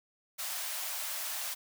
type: high-pass noise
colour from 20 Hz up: white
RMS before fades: -37 dBFS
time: 0.38-1.55 s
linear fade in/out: 20 ms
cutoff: 570 Hz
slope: 96 dB/octave
effects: none